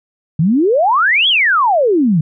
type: exponential two-way sweep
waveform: sine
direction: up then down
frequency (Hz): 146.83 to 3433 to 146.83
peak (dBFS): -9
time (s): 0.39-2.21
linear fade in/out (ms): 5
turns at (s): 1.28
effects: none